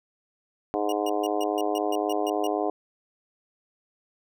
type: harmonic tone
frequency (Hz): 103.83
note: G#2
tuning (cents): 0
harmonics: 3 / 4 / 5 / 6 / 7 / 8 / 9 / 10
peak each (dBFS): -30 / -29 / -34 / -32 / -29 / -39 / -42 / -39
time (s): 0.74-2.7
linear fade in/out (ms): 0
type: tone bursts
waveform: sawtooth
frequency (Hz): 2862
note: F7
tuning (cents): +42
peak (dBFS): -31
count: 10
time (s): 0.89-2.47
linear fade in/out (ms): 2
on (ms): 32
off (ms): 140
effects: none